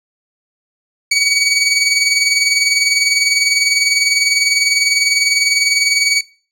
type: tone with tremolo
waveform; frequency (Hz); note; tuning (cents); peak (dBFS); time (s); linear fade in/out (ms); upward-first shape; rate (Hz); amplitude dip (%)
20% pulse; 2260; C#7; +33; -4; 1.11-6.21; 5; triangle; 20; 60
effects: noise-tail reverb RT60 0.4 s tail -21 dB re dry + low-pass 11000 Hz 12 dB/octave